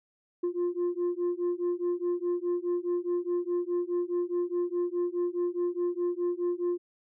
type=beating tone pair; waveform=sine; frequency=349.2 / 354 Hz; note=F4 / F4; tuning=0 / +23 cents; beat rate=4.8 Hz; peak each=-28 dBFS; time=0.43-6.78 s; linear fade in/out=10 ms; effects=tanh soft clip ceiling -24 dBFS